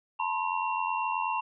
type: tone cluster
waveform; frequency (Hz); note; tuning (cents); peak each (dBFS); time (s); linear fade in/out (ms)
sine; 881 / 969 / 1060 / 2741; A5 / B5 / C6 / F7; +2 / -33 / +22 / -33; -32 / -32 / -33 / -36; 0.19-1.41; 10
effects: none